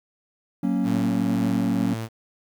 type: chord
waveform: triangle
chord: F# major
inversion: none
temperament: equal with one note detuned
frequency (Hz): 185.64 / 233.1 / 277.2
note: F#3 / A#3 / C#4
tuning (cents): +6 / 0 / 0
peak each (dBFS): -23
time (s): 0.63-1.94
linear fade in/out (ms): 5
type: tone with tremolo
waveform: sawtooth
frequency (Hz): 112.6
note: A2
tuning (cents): +40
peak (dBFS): -24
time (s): 0.83-2.09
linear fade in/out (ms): 50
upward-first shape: sine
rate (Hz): 2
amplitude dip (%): 25
effects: 9-bit